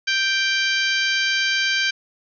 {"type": "harmonic tone", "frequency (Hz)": 784, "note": "G5", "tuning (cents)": 0, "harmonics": [2, 3, 4, 5, 6, 7, 8], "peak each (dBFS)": [-22, -24, -25, -30, -27, -34, -34], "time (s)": [0.07, 1.91], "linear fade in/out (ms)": 10, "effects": []}